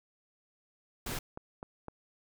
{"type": "noise", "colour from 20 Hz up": "pink", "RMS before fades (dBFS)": -37, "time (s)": [1.06, 1.19], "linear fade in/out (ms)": 5}
{"type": "click train", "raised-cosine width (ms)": 1, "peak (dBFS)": -27, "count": 4, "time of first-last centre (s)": [1.12, 1.883], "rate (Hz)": 3.93}
{"effects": []}